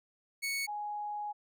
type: tone pair in turn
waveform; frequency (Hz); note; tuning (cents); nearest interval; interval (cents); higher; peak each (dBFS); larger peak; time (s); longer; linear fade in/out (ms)
sawtooth / sine; 2217 / 832.8; C#7 / G#5; 0 / +5; octave + perfect fourth; 1695; first; -29 / -35; first; 0.42-0.67 / 0.67-1.33; second; 20
effects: none